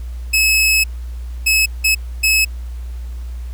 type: tone bursts at uneven times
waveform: sawtooth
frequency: 2583 Hz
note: E7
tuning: 36 cents flat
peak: -8 dBFS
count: 4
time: 0.33-0.84 / 1.46-1.66 / 1.84-1.95 / 2.23-2.45 s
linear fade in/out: 10 ms
effects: added 60 Hz sine -24 dBFS peak until 3.53 s + pink hiss -48 dBFS RMS until 3.53 s